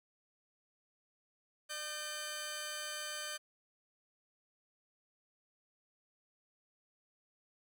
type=tone pair together; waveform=10% pulse; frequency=601 / 1546.2 Hz; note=D5 / G6; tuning=+40 / -24 cents; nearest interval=octave + major third; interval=1636 cents; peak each=-36 / -33 dBFS; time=1.69-3.38 s; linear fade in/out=20 ms; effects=none